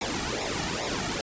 pink noise with flanger, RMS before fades -30 dBFS, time 0.01-1.21 s, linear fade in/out 2 ms, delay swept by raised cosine 0.65 to 1.95 ms, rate 2.4 Hz, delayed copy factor -0.8, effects resampled to 16000 Hz

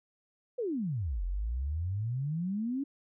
sine exponential two-way sweep, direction down then up, 523.3 to 42.6 to 286.6 Hz, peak -30 dBFS, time 0.58-2.84 s, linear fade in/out 10 ms, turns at 1.24 s, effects none

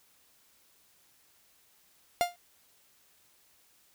45% pulse tone with exponential decay, 702 Hz, F5, 9 cents sharp, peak -20 dBFS, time 2.21-2.36 s, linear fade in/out 0 ms, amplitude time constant 32 ms, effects white hiss -65 dBFS RMS until 3.94 s

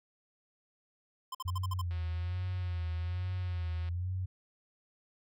square tone bursts, 1038 Hz, C6, 14 cents flat, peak -37 dBFS, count 7, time 1.32-1.816 s, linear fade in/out 5 ms, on 28 ms, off 50 ms
sine tone with vibrato, 87.31 Hz, F2, in tune, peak -32 dBFS, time 1.45-4.26 s, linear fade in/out 10 ms, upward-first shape sine, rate 1.2 Hz, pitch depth 110 cents each way
click train, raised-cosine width 0.3 ms, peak -37 dBFS, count 361, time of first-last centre 1.91-3.888 s, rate 182 Hz
effects none

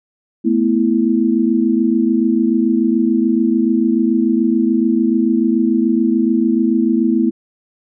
sine chord, A suspended second, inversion none, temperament equal, 220 / 246.9 / 329.6 Hz, A3 / B3 / E4, 0 / 0 / 0 cents, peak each -16 dBFS, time 0.44-7.31 s, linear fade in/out 20 ms, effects none

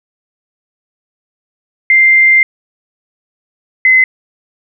sine tone pair in turn, 2093 / 2046 Hz, C7 / C7, 0 / -39 cents, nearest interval unison, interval 39 cents, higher first, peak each -4 dBFS, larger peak neither, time 1.9-2.43 / 3.85-4.04 s, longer first, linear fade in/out 2 ms, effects none

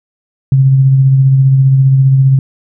sine tone with tremolo, 134.2 Hz, C3, 44 cents sharp, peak -3 dBFS, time 0.52-2.39 s, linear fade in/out 2 ms, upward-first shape sine, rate 15 Hz, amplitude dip 30%, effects none

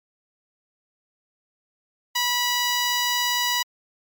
10% pulse tone, 977 Hz, B5, 19 cents flat, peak -12 dBFS, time 2.15-3.63 s, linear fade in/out 10 ms, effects MP3 96 kbps

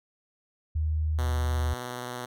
sine tone, 77.78 Hz, D#2, in tune, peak -24 dBFS, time 0.75-1.74 s, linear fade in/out 10 ms
5% pulse tone with vibrato, 123.47 Hz, B2, in tune, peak -23 dBFS, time 1.18-2.26 s, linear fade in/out 10 ms, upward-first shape sine, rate 19 Hz, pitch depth 22 cents each way
effects none

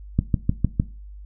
click train, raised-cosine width 5 ms, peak -5 dBFS, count 5, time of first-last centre 0.19-0.799 s, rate 6.57 Hz, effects noise-tail reverb RT60 0.3 s tail -17 dB re dry + added 50 Hz sine -37 dBFS peak until 1.25 s

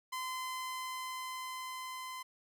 sawtooth tone with level ramp, 1028 Hz, C6, 31 cents flat, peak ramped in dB -33 to -38 dBFS, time 0.12-2.23 s, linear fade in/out 10 ms, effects none

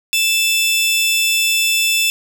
sawtooth tone pair together, 2640 / 3486 Hz, E7 / A7, +2 / -17 cents, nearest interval perfect fourth, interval 481 cents, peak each -12 / -15 dBFS, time 0.13-2.1 s, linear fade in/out 0 ms, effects none

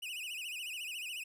45% pulse tone with vibrato, 2709 Hz, E7, 47 cents sharp, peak -39 dBFS, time 0.02-1.24 s, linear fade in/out 10 ms, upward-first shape sine, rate 14 Hz, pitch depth 170 cents each way, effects resampled to 32000 Hz + 13-bit

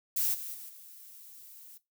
violet noise with level steps, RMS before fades -29 / -40 / -45 / -51 dBFS, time 0.16-1.78 s, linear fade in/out 10 ms, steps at 0.33 / 0.53 / 0.68 s, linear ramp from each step 20 ms, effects noise-tail reverb RT60 0.2 s tail -17 dB re dry

